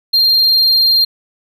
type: tone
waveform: triangle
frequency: 4193 Hz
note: C8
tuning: 3 cents sharp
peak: -7 dBFS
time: 0.13-1.05 s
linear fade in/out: 10 ms
effects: none